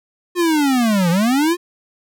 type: linear two-way sweep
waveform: square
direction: down then up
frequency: 359.9 to 164.81 to 359.9 Hz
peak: -14 dBFS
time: 0.35-1.57 s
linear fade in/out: 50 ms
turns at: 1.1 s
effects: none